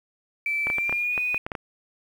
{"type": "tone with pitch glide", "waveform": "sine", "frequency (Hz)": [2325, 2478], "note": ["D7", "D#7"], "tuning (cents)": [-18, -8], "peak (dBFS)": -23, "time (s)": [0.46, 1.38], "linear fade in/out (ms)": 2, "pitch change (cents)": 110, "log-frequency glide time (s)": [0.71, 1.17]}
{"type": "clicks", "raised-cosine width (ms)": 0.5, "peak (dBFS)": -15, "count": 10, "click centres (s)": [0.67, 0.701, 0.784, 0.895, 0.926, 1.178, 1.345, 1.465, 1.518, 1.552]}
{"effects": ["8-bit"]}